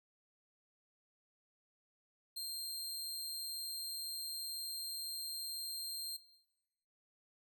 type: tone with amplitude modulation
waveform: sawtooth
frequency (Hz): 4186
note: C8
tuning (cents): 0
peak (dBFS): -36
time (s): 2.36-6.17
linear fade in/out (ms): 10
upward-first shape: sine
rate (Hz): 159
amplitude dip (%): 35
effects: noise-tail reverb RT60 1.0 s tail -17 dB re dry